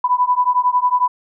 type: beating tone pair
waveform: sine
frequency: 987.8 / 998.8 Hz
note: B5 / B5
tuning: 0 / +19 cents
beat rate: 11 Hz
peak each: -16 dBFS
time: 0.04-1.08 s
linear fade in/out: 5 ms
effects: none